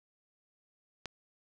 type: click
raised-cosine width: 0.2 ms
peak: -21 dBFS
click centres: 1.057 s
effects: none